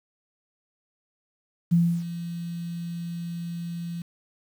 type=tone with ADSR envelope; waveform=sine; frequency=170.5 Hz; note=F3; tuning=41 cents flat; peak=-15 dBFS; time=1.71-4.02 s; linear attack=19 ms; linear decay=300 ms; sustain=-15 dB; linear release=4 ms; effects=8-bit